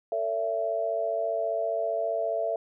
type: tone cluster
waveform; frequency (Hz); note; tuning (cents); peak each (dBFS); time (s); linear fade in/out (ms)
sine; 449.4 / 573 / 668; A4 / D5 / E5; +37 / -43 / +23; -33 / -33 / -27; 0.12-2.56; 2
effects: none